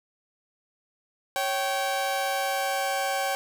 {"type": "tone pair together", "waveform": "sawtooth", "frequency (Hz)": [552.9, 774], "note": ["C#5", "G5"], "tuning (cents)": [-5, -22], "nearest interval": "tritone", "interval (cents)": 583, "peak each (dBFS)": [-26, -23], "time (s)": [1.36, 3.35], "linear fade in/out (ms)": 0, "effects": []}